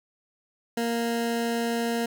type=tone; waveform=20% pulse; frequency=233.1 Hz; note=A#3; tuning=in tune; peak=-20 dBFS; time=0.77-2.06 s; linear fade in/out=5 ms; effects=none